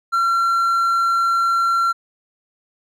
triangle tone, 1364 Hz, F6, 41 cents flat, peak -13 dBFS, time 0.12-1.93 s, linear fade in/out 20 ms, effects none

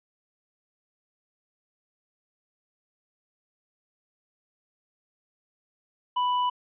sine tone with tanh clipping, 990 Hz, B5, 4 cents sharp, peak -24 dBFS, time 6.16-6.5 s, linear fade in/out 10 ms, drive 9 dB, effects resampled to 8000 Hz

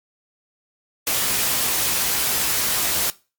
white noise with comb filter, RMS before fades -21 dBFS, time 1.07-3.1 s, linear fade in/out 0 ms, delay 16 ms, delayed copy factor +0.55, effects noise-tail reverb RT60 0.3 s tail -20 dB re dry + MP3 96 kbps

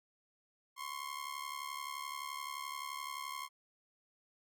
sawtooth ring-modulated tone, 1067 Hz, C6, 34 cents sharp, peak -34 dBFS, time 0.76-3.49 s, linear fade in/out 50 ms, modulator 35.8 Hz, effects none

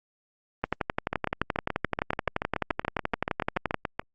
two click trains, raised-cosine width 0.5 ms, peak -12 / -10 dBFS, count 21 / 37, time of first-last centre 1.13-3.995 / 0.64-3.743 s, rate 6.98 / 11.6 Hz, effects Opus 32 kbps

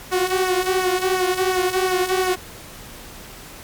sawtooth tone with flanger, 370 Hz, F#4, in tune, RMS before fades -20 dBFS, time 0.11-2.36 s, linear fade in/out 20 ms, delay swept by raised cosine 0.23 to 5.43 ms, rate 2.8 Hz, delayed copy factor -0.6, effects pink hiss -39 dBFS RMS until 3.63 s + MP3 96 kbps

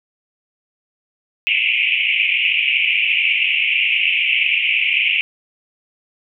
white band-pass noise, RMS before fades -17 dBFS, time 1.47-5.21 s, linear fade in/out 0 ms, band 2200 to 2900 Hz, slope 96 dB/octave, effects none

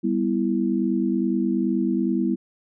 sine chord, E minor, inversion first, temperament just, 197.78 / 247.2 / 329.6 Hz, G3 / B3 / E4, +16 / +2 / 0 cents, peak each -24 dBFS, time 0.03-2.36 s, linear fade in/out 20 ms, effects none

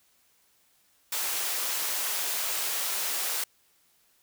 white high-pass noise, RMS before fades -30 dBFS, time 1.12-3.44 s, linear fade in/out 5 ms, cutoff 480 Hz, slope 12 dB/octave, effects white hiss -66 dBFS RMS until 4.22 s

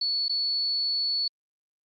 sine tone with dropouts, 4426 Hz, C#8, 3 cents flat, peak -24 dBFS, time 0.01-1.28 s, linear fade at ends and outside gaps 5 ms, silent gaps 0.283-0.294 s, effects Opus 48 kbps

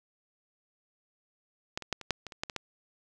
clicks, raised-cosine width 0.2 ms, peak -15 / -24 / -12 / -25 / -10 / -23 / -27 / -14 / -20 / -16 dBFS, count 10, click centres 1.775 / 1.823 / 1.927 / 2.013 / 2.107 / 2.267 / 2.322 / 2.435 / 2.498 / 2.563 s, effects none

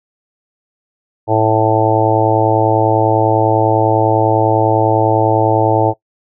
harmonic tone, 110 Hz, A2, in tune, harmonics 1 / 3 / 4 / 5 / 6 / 7 / 8, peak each -17 / -17 / -17 / -17 / -17 / -17 / -17 dBFS, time 1.27-5.94 s, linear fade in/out 50 ms, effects noise-tail reverb RT60 0.1 s tail -19 dB re dry

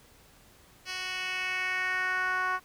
10% pulse tone with band-pass filter sweep, 369.7 Hz, F#4, 1 cent flat, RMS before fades -31 dBFS, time 0.85-2.6 s, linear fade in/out 50 ms, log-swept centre 3800 to 1200 Hz, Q 2.5, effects pink hiss -58 dBFS RMS until 2.64 s

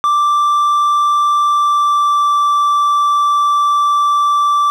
triangle tone with pitch glide, 1174.7 to 1167.3 Hz, D6 to D6, 0 to -11 cents, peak -8 dBFS, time 0.04-4.7 s, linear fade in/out 0 ms, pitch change -11 cents, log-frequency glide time 1.4-2.36 s, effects none

